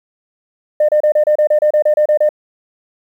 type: tone bursts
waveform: sine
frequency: 604 Hz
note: D5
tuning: 48 cents sharp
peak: -7 dBFS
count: 13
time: 0.8-2.291 s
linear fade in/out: 5 ms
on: 87 ms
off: 30 ms
effects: tanh soft clip ceiling -5 dBFS + 8-bit